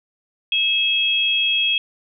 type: tone pair together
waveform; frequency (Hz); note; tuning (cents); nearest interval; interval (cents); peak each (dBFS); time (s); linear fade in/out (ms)
sine; 2600 / 3278; E7 / G#7; -24 / -23; major third; 401; -20 / -18; 0.52-1.78; 2
effects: none